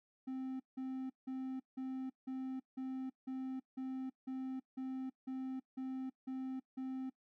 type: tone bursts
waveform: triangle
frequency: 261.6 Hz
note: C4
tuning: in tune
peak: -37 dBFS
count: 14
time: 0.27-7.1 s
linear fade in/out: 10 ms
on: 330 ms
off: 170 ms
effects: noise-tail reverb RT60 0.1 s tail -21 dB re dry